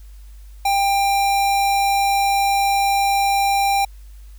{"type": "tone", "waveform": "square", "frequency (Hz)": 794, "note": "G5", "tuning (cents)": 22, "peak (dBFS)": -16, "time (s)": [0.65, 3.85], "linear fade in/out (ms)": 5, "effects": ["added 50 Hz sine -37 dBFS peak until 4.38 s", "white hiss -56 dBFS RMS until 4.38 s"]}